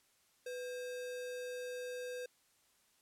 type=tone with sample-and-hold; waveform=sine; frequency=497.3 Hz; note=B4; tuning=12 cents sharp; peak=-40 dBFS; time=0.46-2.26 s; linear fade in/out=5 ms; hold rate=2100 Hz; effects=white hiss -72 dBFS RMS until 3.01 s + low-pass 12000 Hz 12 dB/octave